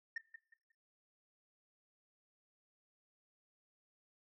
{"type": "tone with echo", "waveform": "sine", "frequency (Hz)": 1817, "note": "A#6", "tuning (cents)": -45, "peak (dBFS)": -35, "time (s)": [0.16, 0.18], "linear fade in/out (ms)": 5, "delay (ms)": 180, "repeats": 3, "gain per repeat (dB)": -12, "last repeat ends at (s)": 0.72, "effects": ["noise-tail reverb RT60 0.4 s tail -19 dB re dry", "tanh soft clip ceiling -36 dBFS"]}